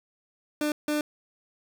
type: tone bursts at uneven times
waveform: 30% pulse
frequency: 298.8 Hz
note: D4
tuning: 30 cents sharp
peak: -22 dBFS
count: 2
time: 0.61-0.72 / 0.88-1.01 s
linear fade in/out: 2 ms
effects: none